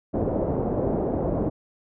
white low-pass noise, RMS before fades -25 dBFS, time 0.13-1.5 s, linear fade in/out 20 ms, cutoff 600 Hz, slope 24 dB/octave, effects none

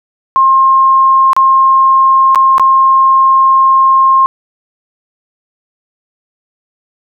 sine tone with dropouts, 1065 Hz, C6, 30 cents sharp, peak -4 dBFS, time 0.36-4.26 s, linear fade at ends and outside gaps 0 ms, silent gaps 1.332-1.365 / 2.348-2.357 / 2.581-2.597 s, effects none

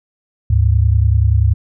sine tone pair together, 73.42 / 103.83 Hz, D2 / G#2, 0 / 0 cents, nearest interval tritone, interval 600 cents, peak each -12 dBFS, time 0.5-1.54 s, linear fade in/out 5 ms, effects none

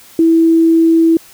sine tone, 328.2 Hz, E4, 8 cents flat, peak -6 dBFS, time 0.19-1.17 s, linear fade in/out 2 ms, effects white hiss -41 dBFS RMS until 1.33 s

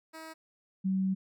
10% pulse / sine tone pair in turn, 320 / 190.27 Hz, D#4 / F#3, +49 / +49 cents, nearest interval major sixth, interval 900 cents, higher first, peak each -35 / -26 dBFS, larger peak second, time 0.13-0.34 / 0.84-1.15 s, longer second, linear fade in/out 20 ms, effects none

